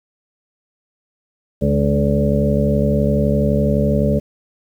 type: harmonic tone with a mistuned harmonic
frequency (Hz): 71.8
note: D2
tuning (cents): -39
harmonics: 1 / 2 / 3 / 4 / 6 / 7 / 8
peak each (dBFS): -21 / -19 / -18 / -27 / -23 / -26 / -21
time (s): 1.61-4.2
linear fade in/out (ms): 20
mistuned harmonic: 3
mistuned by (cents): -34
effects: 8-bit